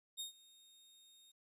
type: tone with ADSR envelope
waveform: sawtooth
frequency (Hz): 3703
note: A#7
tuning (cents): -12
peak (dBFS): -37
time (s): 0.17-1.32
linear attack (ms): 30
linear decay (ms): 120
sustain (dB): -22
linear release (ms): 13
effects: resampled to 32000 Hz + 13-bit

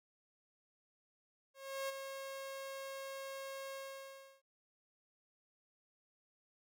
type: tone with ADSR envelope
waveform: sawtooth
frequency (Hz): 542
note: C#5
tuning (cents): -39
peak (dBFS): -33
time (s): 1.54-4.42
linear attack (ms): 350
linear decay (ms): 18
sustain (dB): -7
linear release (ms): 680
effects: none

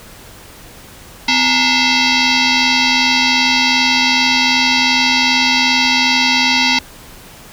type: tone with frequency modulation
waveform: sine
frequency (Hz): 932.3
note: A#5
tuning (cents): 0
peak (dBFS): -10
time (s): 1.28-6.79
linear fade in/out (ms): 5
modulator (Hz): 594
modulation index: 7.1
effects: pink hiss -38 dBFS RMS until 7.52 s

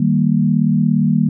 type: chord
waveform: sine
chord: Eb major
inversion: none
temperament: equal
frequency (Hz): 155.56 / 196 / 233.1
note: Eb3 / G3 / Bb3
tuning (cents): 0 / 0 / 0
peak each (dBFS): -16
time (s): 0-1.29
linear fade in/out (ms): 5
effects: none

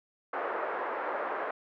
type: band-pass noise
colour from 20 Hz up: pink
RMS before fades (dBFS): -34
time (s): 0.33-1.51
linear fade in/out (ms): 5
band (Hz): 440 to 1600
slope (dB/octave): 24
effects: none

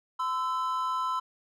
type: tone pair together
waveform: triangle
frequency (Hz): 1020.4 / 1318.5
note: C6 / E6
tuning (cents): -44 / 0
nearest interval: major third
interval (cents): 444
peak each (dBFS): -27 / -30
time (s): 0.19-1.2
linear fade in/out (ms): 10
effects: none

